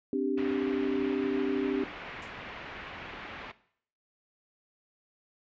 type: chord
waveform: sine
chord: C suspended second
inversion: none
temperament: just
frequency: 261.6 / 294.3 / 392.4 Hz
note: C4 / D4 / G4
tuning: 0 / +4 / +2 cents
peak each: -31 dBFS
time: 0.13-1.84 s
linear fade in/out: 2 ms
type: low-pass noise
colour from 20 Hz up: white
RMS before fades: -43 dBFS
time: 0.37-3.52 s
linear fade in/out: 10 ms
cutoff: 2600 Hz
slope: 24 dB/octave
type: noise with exponential decay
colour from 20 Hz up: violet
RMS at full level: -42 dBFS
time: 2.22-2.39 s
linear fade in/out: 1 ms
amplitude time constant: 36 ms
effects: noise-tail reverb RT60 0.6 s tail -17 dB re dry + resampled to 16000 Hz